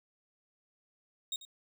30% pulse tone with echo, 3739 Hz, A#7, 4 cents sharp, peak -31 dBFS, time 1.32-1.36 s, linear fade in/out 2 ms, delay 91 ms, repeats 1, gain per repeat -15 dB, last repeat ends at 1.451 s, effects none

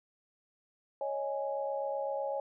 sine chord, C# suspended second, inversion none, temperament equal, 554.4 / 622.3 / 830.6 Hz, C#5 / D#5 / G#5, 0 / 0 / 0 cents, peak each -34 / -39 / -38 dBFS, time 1.01-2.4 s, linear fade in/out 2 ms, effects none

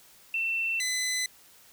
sine / 15% pulse tone pair in turn, 2688 / 2014 Hz, E7 / B6, +33 / +33 cents, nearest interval perfect fourth, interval 500 cents, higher first, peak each -26 / -21 dBFS, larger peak second, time 0.34-0.8 / 0.8-1.26 s, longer neither, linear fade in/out 2 ms, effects white hiss -56 dBFS RMS until 1.72 s

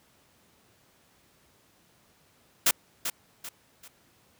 white noise with echo, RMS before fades -21 dBFS, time 2.66-2.71 s, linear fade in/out 5 ms, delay 390 ms, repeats 3, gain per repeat -9 dB, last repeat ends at 3.88 s, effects pink hiss -63 dBFS RMS until 4.39 s + high-pass 80 Hz 12 dB/octave

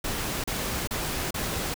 pink noise bursts, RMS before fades -30 dBFS, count 4, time 0.04-1.742 s, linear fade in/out 5 ms, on 400 ms, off 34 ms, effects none

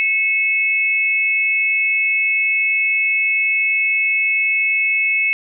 sine tone pair together, 2197 / 2588 Hz, C#7 / E7, -16 / -32 cents, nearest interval minor third, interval 284 cents, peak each -17 dBFS, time 0-5.33 s, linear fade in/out 0 ms, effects none

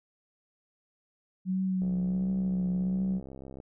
sine tone with vibrato, 185 Hz, F#3, in tune, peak -26 dBFS, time 1.45-3.21 s, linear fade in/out 50 ms, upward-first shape triangle, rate 1.4 Hz, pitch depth 43 cents each way
click train, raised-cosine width 2 ms, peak -31 dBFS, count 120, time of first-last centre 1.82-3.601 s, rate 66.8 Hz
effects none

